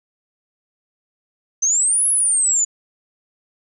sine exponential two-way sweep, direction up then down, 6100 to 10860 to 6880 Hz, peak -14 dBFS, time 1.62-2.65 s, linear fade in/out 10 ms, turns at 2.07 s, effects none

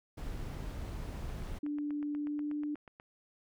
brown noise, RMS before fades -40 dBFS, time 0.17-1.59 s, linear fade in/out 10 ms
click train, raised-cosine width 0.5 ms, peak -36 dBFS, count 15, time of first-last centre 1.3-2.999 s, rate 8.24 Hz
sine tone with pitch glide, 293.7 to 296.3 Hz, D4 to D4, 0 to +15 cents, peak -33 dBFS, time 1.63-2.75 s, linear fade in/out 5 ms, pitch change +15 cents, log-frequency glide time 2.15-2.56 s
effects none

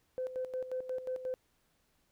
sine tone with tremolo, 512 Hz, C5, 38 cents flat, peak -32 dBFS, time 0.18-1.34 s, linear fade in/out 0 ms, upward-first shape square, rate 5.6 Hz, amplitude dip 70%, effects tanh soft clip ceiling -28 dBFS + pink hiss -74 dBFS RMS until 2.11 s

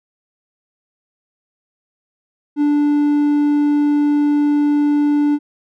triangle tone, 292.8 Hz, D4, 5 cents flat, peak -10 dBFS, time 2.56-5.39 s, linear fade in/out 50 ms, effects none

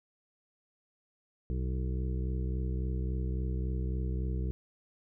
harmonic tone, 63.6 Hz, C2, 48 cents flat, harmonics 1 / 2 / 3 / 5 / 6 / 7, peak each -31 / -37 / -41 / -45 / -47 / -48 dBFS, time 1.5-4.51 s, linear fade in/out 0 ms, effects none

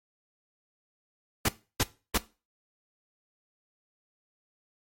pink noise bursts, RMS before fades -24 dBFS, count 3, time 1.45-2.178 s, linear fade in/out 5 ms, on 36 ms, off 310 ms, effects noise-tail reverb RT60 0.3 s tail -18 dB re dry + MP3 64 kbps

